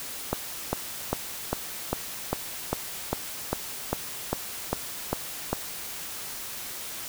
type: click train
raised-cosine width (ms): 1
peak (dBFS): -10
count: 14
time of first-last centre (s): 0.33-5.53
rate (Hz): 2.5
effects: white hiss -37 dBFS RMS until 7.08 s